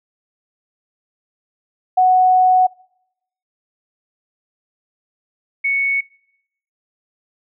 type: tone pair in turn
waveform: sine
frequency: 740 / 2217 Hz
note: F#5 / C#7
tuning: 0 / 0 cents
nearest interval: octave + perfect fifth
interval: 1900 cents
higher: second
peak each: -9 / -15 dBFS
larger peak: first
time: 1.97-2.67 / 5.64-6.01 s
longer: first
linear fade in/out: 10 ms
effects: noise-tail reverb RT60 0.8 s tail -25 dB re dry